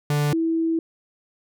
45% pulse / sine tone pair in turn, 146.83 / 327.2 Hz, D3 / E4, 0 / -13 cents, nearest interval octave + major second, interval 1387 cents, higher second, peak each -19 dBFS, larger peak neither, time 0.1-0.33 / 0.33-0.79 s, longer second, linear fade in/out 2 ms, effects none

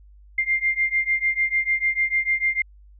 sine beating tone pair, 2100 / 2106.7 Hz, C7 / C7, +6 / +11 cents, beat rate 6.7 Hz, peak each -23 / -22 dBFS, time 0.38-2.62 s, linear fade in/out 5 ms, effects added 50 Hz sine -46 dBFS peak until 2.99 s

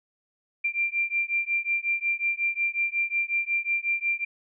sine beating tone pair, 2369 / 2374.5 Hz, D7 / D7, +14 / +18 cents, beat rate 5.5 Hz, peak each -27 dBFS, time 0.64-4.25 s, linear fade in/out 10 ms, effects none

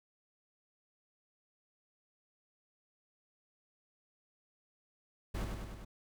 brown noise with echo, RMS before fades -36 dBFS, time 5.34-5.45 s, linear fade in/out 10 ms, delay 100 ms, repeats 4, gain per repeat -3 dB, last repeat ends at 5.85 s, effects none

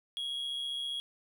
triangle tone with amplitude modulation, 3300 Hz, G#7, 12 cents flat, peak -30 dBFS, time 0.17-1 s, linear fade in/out 0 ms, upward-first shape sine, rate 135 Hz, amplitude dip 50%, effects none

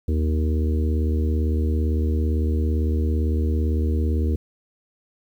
harmonic tone, 77.78 Hz, D#2, in tune, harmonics 1 / 3 / 4 / 5 / 6, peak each -19 / -29 / -31 / -33 / -35 dBFS, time 0.08-4.36 s, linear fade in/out 5 ms, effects 9-bit

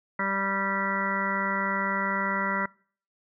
harmonic tone, 195.6 Hz, G3, 4 cents flat, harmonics 1 / 2 / 3 / 5 / 6 / 7 / 8 / 9 / 10, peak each -33 / -41 / -36 / -32 / -40 / -31 / -38 / -41 / -30 dBFS, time 0.19-2.66 s, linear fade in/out 5 ms, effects noise-tail reverb RT60 0.5 s tail -25 dB re dry

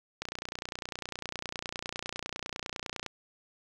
click train, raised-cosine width 0.2 ms, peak -18 dBFS, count 86, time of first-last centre 0.22-3.063 s, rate 29.9 Hz, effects none

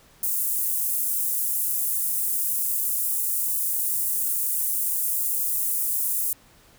pink high-pass noise, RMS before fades -25 dBFS, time 0.23-6.33 s, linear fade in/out 2 ms, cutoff 9900 Hz, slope 24 dB/octave, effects pink hiss -55 dBFS RMS until 6.78 s

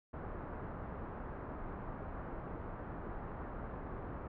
pink low-pass noise, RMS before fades -44 dBFS, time 0.13-4.28 s, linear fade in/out 10 ms, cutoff 1400 Hz, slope 24 dB/octave, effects none

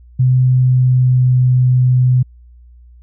sine tone with pitch glide, 127.8 to 126.55 Hz, C3 to B2, -40 to +43 cents, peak -8 dBFS, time 0.19-2.23 s, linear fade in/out 10 ms, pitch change -17 cents, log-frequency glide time 0.47-1.38 s, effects added 60 Hz sine -39 dBFS peak until 3.02 s

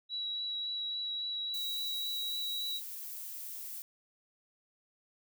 sine tone with vibrato, 3900 Hz, B7, 23 cents flat, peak -34 dBFS, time 0.09-2.81 s, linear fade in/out 50 ms, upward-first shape triangle, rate 3.6 Hz, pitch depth 13 cents each way
violet noise, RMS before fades -43 dBFS, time 1.54-3.82 s, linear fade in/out 0 ms
effects none

